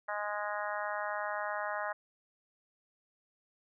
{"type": "harmonic tone", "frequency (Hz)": 207.7, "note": "G#3", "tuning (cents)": 0, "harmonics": [3, 4, 5, 6, 7, 8, 9], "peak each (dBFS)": [-39, -40, -41, -42, -42, -43, -44], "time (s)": [0.08, 1.93], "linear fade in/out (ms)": 10, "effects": []}